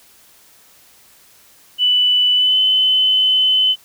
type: tone with pitch glide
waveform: sine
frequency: 2980 to 3034 Hz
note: F#7 to F#7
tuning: +12 to +43 cents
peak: -11 dBFS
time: 1.78-3.76 s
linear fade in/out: 50 ms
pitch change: +31 cents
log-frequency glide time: 2.35-2.58 s
effects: white hiss -49 dBFS RMS until 3.84 s